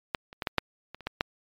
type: clicks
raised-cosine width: 0.3 ms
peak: -11 / -28 / -16 / -11 / -6 / -24 / -29 / -14 / -8 dBFS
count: 9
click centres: 0.148 / 0.329 / 0.422 / 0.472 / 0.583 / 0.946 / 1.007 / 1.07 / 1.209 s
effects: MP3 96 kbps